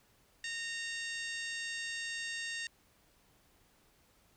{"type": "harmonic tone", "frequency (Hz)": 922, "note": "A#5", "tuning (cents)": -19, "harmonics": [2, 3, 4, 5, 6, 7, 8, 9], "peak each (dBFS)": [-40, -44, -46, -48, -50, -51, -52, -53], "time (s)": [0.44, 2.67], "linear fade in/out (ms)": 2, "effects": ["pink hiss -68 dBFS RMS until 4.36 s"]}